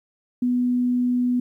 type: tone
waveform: sine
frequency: 246.9 Hz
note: B3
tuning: in tune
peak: -18 dBFS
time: 0.42-1.4 s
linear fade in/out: 5 ms
effects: 10-bit